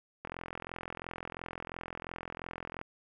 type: click train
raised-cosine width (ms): 0.5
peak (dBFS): -24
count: 111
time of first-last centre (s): 0.25-2.814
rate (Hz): 42.9
effects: none